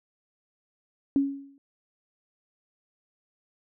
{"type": "tone with exponential decay", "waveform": "sine", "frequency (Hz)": 277.2, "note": "C#4", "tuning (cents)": 0, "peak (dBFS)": -17, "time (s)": [1.16, 1.58], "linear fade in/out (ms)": 1, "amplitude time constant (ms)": 91, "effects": []}